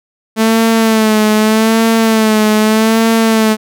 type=tone with vibrato; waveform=sawtooth; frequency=220 Hz; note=A3; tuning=in tune; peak=-4 dBFS; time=0.36-3.57 s; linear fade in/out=50 ms; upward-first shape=sine; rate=0.82 Hz; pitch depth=49 cents each way; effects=none